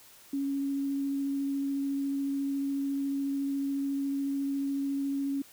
sine tone with vibrato, 277.2 Hz, C#4, in tune, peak -28 dBFS, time 0.33-5.42 s, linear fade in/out 5 ms, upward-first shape sine, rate 14 Hz, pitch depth 9 cents each way, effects white hiss -55 dBFS RMS until 5.52 s

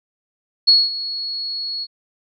sine tone with ADSR envelope, 4347 Hz, C#8, 35 cents flat, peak -7 dBFS, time 0.67-1.87 s, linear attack 15 ms, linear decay 210 ms, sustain -16 dB, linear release 44 ms, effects none

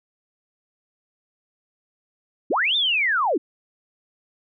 sine linear two-way sweep, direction up then down, 181.1 to 3666 to 246.1 Hz, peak -18 dBFS, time 2.5-3.38 s, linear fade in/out 10 ms, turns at 2.76 s, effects none

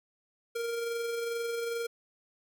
square tone with amplitude modulation, 466.2 Hz, A#4, in tune, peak -31 dBFS, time 0.55-1.87 s, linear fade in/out 10 ms, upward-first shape sine, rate 22.4 Hz, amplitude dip 30%, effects none

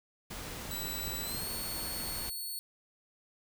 pink noise, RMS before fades -42 dBFS, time 0.3-2.3 s, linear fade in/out 10 ms
5% pulse tone with pitch glide, 3951 to 4409 Hz, B7 to C#8, 0 to -10 cents, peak -30 dBFS, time 0.71-2.59 s, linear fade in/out 0 ms, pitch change +190 cents, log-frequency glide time 1.23-1.48 s
clicks, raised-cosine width 3 ms, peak -32 dBFS, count 4, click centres 0.733 / 1.078 / 1.348 / 1.434 s
effects none

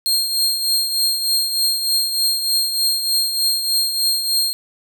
sawtooth tone with tremolo, 4218 Hz, C8, 13 cents sharp, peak -11 dBFS, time 0.06-4.53 s, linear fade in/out 0 ms, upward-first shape triangle, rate 3.3 Hz, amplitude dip 60%, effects none

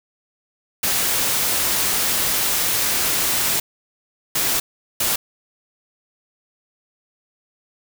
white noise bursts at uneven times, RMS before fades -20 dBFS, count 3, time 0.83-3.6 / 4.35-4.6 / 5-5.16 s, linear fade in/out 5 ms, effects none

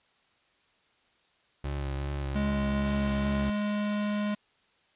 30% pulse tone with vibrato, 69.5 Hz, C#2, 5 cents sharp, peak -28 dBFS, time 1.64-3.5 s, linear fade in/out 5 ms, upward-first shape sine, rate 2.6 Hz, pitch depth 36 cents each way
square tone, 207.7 Hz, G#3, in tune, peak -28 dBFS, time 2.35-4.35 s, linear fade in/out 10 ms
white noise, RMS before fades -43 dBFS, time 2.85-4.35 s, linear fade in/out 0 ms
effects white hiss -67 dBFS RMS until 4.95 s + resampled to 8000 Hz

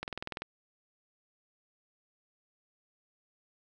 click train, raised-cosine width 0.3 ms, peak -20 dBFS, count 9, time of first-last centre 0.03-0.42 s, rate 20.5 Hz, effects none

